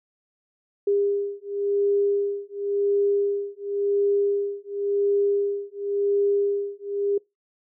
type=beating tone pair; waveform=sine; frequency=402.8 / 403.73 Hz; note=G4 / G#4; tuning=+47 / -49 cents; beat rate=0.93 Hz; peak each=-24 dBFS; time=0.87-7.18 s; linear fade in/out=5 ms; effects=noise-tail reverb RT60 0.2 s tail -24 dB re dry